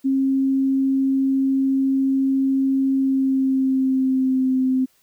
sine tone with pitch glide, 268.6 to 259.5 Hz, C4 to C4, +46 to -14 cents, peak -16 dBFS, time 0.04-4.86 s, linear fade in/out 20 ms, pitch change -60 cents, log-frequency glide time 2.94-4.57 s, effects white hiss -61 dBFS RMS until 5.02 s

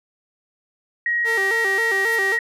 sine tone, 1893 Hz, A#6, 26 cents sharp, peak -18 dBFS, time 1.06-2.39 s, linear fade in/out 2 ms
sawtooth tone with vibrato, 420.5 Hz, G#4, 22 cents sharp, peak -20 dBFS, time 1.24-2.39 s, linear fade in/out 50 ms, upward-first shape square, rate 3.7 Hz, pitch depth 130 cents each way
violet noise with exponential growth, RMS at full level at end -30 dBFS, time 1.81-2.16 s, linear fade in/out 5 ms, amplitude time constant 75 ms
effects resampled to 32000 Hz

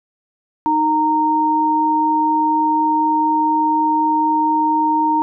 sine tone pair together, 309.7 / 925 Hz, D#4 / A#5, -8 / -14 cents, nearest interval octave + perfect fifth, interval 1894 cents, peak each -19 / -14 dBFS, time 0.66-5.22 s, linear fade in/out 0 ms, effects none

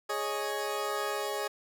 20% pulse chord, Ab suspended fourth, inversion none, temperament equal, 415.3 / 554.4 / 622.3 Hz, Ab4 / Db5 / Eb5, 0 / 0 / 0 cents, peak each -29 / -31 / -33 dBFS, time 0.09-1.48 s, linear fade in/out 10 ms, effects none

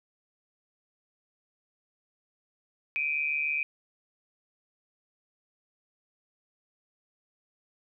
sine tone pair together, 2349 / 2496 Hz, D7 / D#7, 0 / +5 cents, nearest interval minor second, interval 105 cents, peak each -30 / -29 dBFS, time 2.96-3.63 s, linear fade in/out 0 ms, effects none

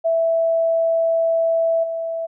sine tone with level steps, 659.3 Hz, E5, in tune, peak -15 / -22 dBFS, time 0.04-2.27 s, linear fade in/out 20 ms, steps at 1.83 s, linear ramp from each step 10 ms, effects none

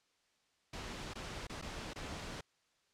pink noise with dropouts, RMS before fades -44 dBFS, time 0.73-2.41 s, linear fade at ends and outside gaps 5 ms, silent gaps 1.137-1.154 / 1.47-1.495 / 1.615-1.623 / 1.935-1.958 s, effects white hiss -75 dBFS RMS until 2.93 s + low-pass 6000 Hz 12 dB/octave

